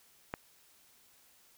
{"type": "click", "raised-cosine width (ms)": 0.5, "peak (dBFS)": -20, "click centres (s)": 0.339, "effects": ["white hiss -64 dBFS RMS until 1.57 s"]}